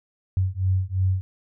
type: beating tone pair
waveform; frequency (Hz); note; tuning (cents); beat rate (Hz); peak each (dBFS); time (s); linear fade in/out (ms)
sine; 92.5 / 95.4; F#2 / G2; 0 / -47; 2.9; -23; 0.37-1.21; 0
effects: none